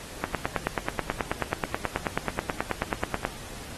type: click train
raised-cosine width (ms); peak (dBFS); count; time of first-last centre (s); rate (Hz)
0.5; -10; 29; 0.24-3.251; 9.3
effects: pink hiss -42 dBFS RMS until 3.77 s + AAC 32 kbps